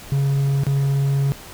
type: tone with dropouts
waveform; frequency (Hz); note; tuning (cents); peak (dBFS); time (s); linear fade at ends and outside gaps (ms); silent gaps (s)
triangle; 138.59; C#3; 0; -14; 0.12-1.32; 0; 0.635-0.667
effects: pink hiss -39 dBFS RMS until 1.53 s